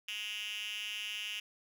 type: tone with high-pass filter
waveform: 5% pulse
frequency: 209.4 Hz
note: G#3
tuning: 15 cents sharp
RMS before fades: -40 dBFS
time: 0.08-1.4 s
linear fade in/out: 5 ms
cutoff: 2900 Hz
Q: 7.4
effects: none